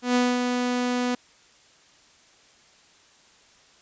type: tone with ADSR envelope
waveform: sawtooth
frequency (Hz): 246.9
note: B3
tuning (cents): 0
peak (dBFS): -14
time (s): 0.02-1.15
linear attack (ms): 130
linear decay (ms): 230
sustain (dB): -5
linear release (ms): 5
effects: white hiss -56 dBFS RMS until 3.81 s + resampled to 16000 Hz